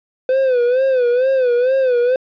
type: tone with vibrato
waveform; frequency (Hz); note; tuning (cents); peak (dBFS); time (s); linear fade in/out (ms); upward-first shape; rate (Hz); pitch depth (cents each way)
triangle; 507; B4; +45; -10; 0.29-2.16; 2; sine; 2.2; 99
effects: resampled to 11025 Hz + 8-bit